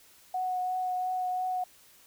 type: tone with vibrato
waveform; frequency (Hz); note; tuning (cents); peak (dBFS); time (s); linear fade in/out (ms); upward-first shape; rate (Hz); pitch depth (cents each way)
sine; 736; F#5; -9; -28; 0.34-1.64; 5; triangle; 2.9; 14
effects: white hiss -58 dBFS RMS until 2.06 s